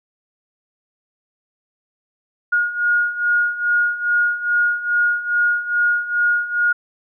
sine beating tone pair, 1433 / 1435.4 Hz, F6 / F6, +44 / +47 cents, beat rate 2.4 Hz, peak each -21 / -17 dBFS, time 2.52-6.73 s, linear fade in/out 10 ms, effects none

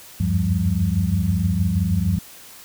sine tone cluster, 77 / 89.8 / 96.1 / 173.9 / 198.6 Hz, D#2 / F2 / G2 / F3 / G3, -17 / +49 / -34 / -7 / +23 cents, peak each -26 / -28 / -21 / -22 / -26 dBFS, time 0.2-2.19 s, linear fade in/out 5 ms, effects white hiss -43 dBFS RMS until 2.64 s

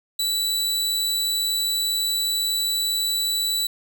sawtooth tone, 3951 Hz, B7, in tune, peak -18 dBFS, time 0.19-3.67 s, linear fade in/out 5 ms, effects none

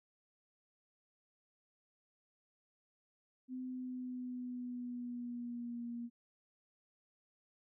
sine tone with pitch glide, 255.4 to 236.9 Hz, C4 to A#3, -42 to +28 cents, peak -40 dBFS, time 3.48-6.1 s, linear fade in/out 50 ms, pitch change -130 cents, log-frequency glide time 3.64-5.85 s, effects none

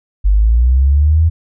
sine linear sweep, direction up, 47.35 to 83.3 Hz, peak -7 dBFS, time 0.24-1.3 s, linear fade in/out 20 ms, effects none

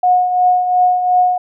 sine tone with tremolo, 726 Hz, F#5, 33 cents flat, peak -7 dBFS, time 0.03-1.38 s, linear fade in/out 5 ms, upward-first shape triangle, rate 2.8 Hz, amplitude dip 60%, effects none

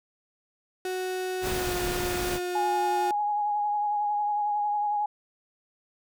35% pulse tone with pitch glide, 370 to 358.4 Hz, F#4 to F4, 0 to +45 cents, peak -27 dBFS, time 0.85-3.11 s, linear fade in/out 2 ms, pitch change -55 cents, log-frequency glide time 1.51-1.74 s
pink noise, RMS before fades -32 dBFS, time 1.41-2.4 s, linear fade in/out 50 ms
sine tone with vibrato, 830.6 Hz, G#5, in tune, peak -24 dBFS, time 2.55-5.06 s, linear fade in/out 5 ms, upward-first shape triangle, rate 11 Hz, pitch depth 27 cents each way
effects none

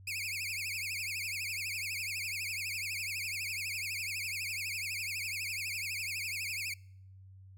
sawtooth tone with vibrato, 2391 Hz, D7, 30 cents sharp, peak -32 dBFS, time 0.07-6.74 s, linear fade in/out 5 ms, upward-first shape triangle, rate 12 Hz, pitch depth 220 cents each way, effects noise-tail reverb RT60 0.7 s tail -26 dB re dry + added 95 Hz sine -51 dBFS peak until 7.57 s

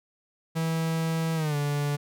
45% pulse tone with pitch glide, 162.8 to 145.04 Hz, E3 to D3, -21 to -21 cents, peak -25 dBFS, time 0.55-1.97 s, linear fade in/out 20 ms, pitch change -200 cents, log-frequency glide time 1.35-1.56 s, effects none

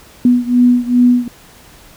sine beating tone pair, 244.6 / 247.1 Hz, B3 / B3, -16 / +1 cents, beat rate 2.5 Hz, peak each -10 / -12 dBFS, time 0.25-1.28 s, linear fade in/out 2 ms, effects pink hiss -42 dBFS RMS until 1.96 s

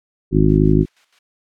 harmonic tone, 51.91 Hz, G#1, in tune, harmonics 1 / 2 / 3 / 4 / 5 / 6 / 7, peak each -18 / -21 / -15 / -21 / -18 / -19 / -18 dBFS, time 0.31-0.86 s, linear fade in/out 50 ms
violet noise with tremolo, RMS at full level -31 dBFS, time 0.49-1.19 s, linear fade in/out 5 ms, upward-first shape square, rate 6.3 Hz, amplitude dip 70%
effects low-pass 2000 Hz 12 dB/octave

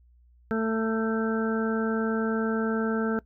harmonic tone, 222.6 Hz, A3, 20 cents sharp, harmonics 1 / 2 / 3 / 4 / 6 / 7, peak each -26 / -28 / -38 / -40 / -35 / -36 dBFS, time 0.51-3.19 s, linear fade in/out 0 ms, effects noise-tail reverb RT60 0.1 s tail -21 dB re dry + added 60 Hz sine -55 dBFS peak until 3.25 s

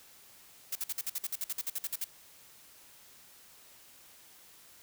blue noise bursts, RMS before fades -34 dBFS, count 16, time 0.72-2.044 s, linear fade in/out 5 ms, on 34 ms, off 52 ms, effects white hiss -57 dBFS RMS until 4.82 s

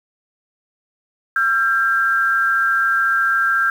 sine tone pair together, 1362 / 1596 Hz, F6 / G6, -44 / +31 cents, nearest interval minor third, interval 275 cents, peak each -18 / -16 dBFS, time 1.36-3.7 s, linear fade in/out 2 ms, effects 7-bit

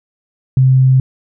sine tone, 130.81 Hz, C3, in tune, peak -6 dBFS, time 0.57-1 s, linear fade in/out 2 ms, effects none

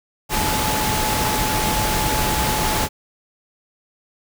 sine tone in noise, 860 Hz, A5, 40 cents flat, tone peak -24 dBFS, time 0.29-2.89 s, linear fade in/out 50 ms, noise pink, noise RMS -21 dBFS, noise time 0.29-2.89 s, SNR -6 dB, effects none

